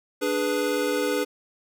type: chord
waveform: square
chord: G# diminished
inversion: second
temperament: equal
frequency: 293.7 / 415.3 / 493.9 Hz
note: D4 / G#4 / B4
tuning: 0 / 0 / 0 cents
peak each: -29 / -28 / -27 dBFS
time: 0.21-1.25 s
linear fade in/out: 20 ms
effects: none